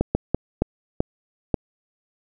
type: slowing click train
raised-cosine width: 2 ms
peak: -5 dBFS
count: 6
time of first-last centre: 0.01-1.542 s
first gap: 140 ms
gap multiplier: 1.4
effects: none